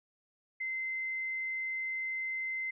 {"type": "tone", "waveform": "sine", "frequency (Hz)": 2069, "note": "C7", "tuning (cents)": -20, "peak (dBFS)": -33, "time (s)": [0.6, 2.71], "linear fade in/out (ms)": 10, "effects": []}